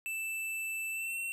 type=tone with pitch glide; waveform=square; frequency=2648 to 2716 Hz; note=E7 to F7; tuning=+7 to -49 cents; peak=-35 dBFS; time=0.06-1.32 s; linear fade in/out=0 ms; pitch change=+44 cents; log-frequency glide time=0.91-1.19 s; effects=none